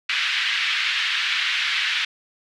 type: band-pass noise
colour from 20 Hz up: white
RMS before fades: -23 dBFS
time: 0.09-2.05 s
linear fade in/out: 5 ms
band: 1600 to 3400 Hz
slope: 24 dB/octave
effects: none